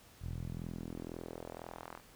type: tone with band-pass filter sweep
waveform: sawtooth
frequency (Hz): 41.98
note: E1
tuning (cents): +32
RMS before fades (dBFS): -44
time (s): 0.2-2.01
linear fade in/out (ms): 50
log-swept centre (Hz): 97 to 1200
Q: 1.6
effects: pink hiss -60 dBFS RMS until 2.15 s